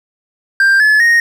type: tone with pitch steps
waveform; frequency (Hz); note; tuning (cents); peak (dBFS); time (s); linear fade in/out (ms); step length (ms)
triangle; 1585 / 1718.5 / 1863.2; G6 / A6 / A#6; +19 / -41 / -1; -5; 0.6-1.2; 2; 200
effects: none